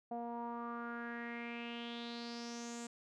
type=tone with low-pass filter sweep; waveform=sawtooth; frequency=235.9 Hz; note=A#3; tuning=21 cents sharp; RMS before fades=-44 dBFS; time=0.11-2.87 s; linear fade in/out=5 ms; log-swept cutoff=720 to 7700 Hz; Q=5.4; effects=none